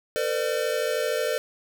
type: tone cluster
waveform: square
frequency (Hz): 455.9 / 509 / 598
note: A#4 / C5 / D5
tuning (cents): -39 / -48 / +31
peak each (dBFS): -29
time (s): 0.16-1.38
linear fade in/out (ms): 0
effects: none